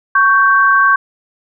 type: tone pair together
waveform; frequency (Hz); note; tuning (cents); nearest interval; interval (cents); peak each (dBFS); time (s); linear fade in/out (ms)
sine; 1112.9 / 1563; C#6 / G6; +6 / -6; tritone; 588; -10; 0.15-0.96; 5
effects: none